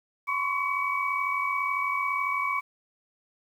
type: tone cluster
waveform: sine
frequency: 1030 / 1084 / 1122 / 2269 Hz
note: C6 / C#6 / C#6 / C#7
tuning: -28 / -39 / +21 / +40 cents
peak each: -33 / -36 / -29 / -29 dBFS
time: 0.27-2.61 s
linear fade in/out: 20 ms
effects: 9-bit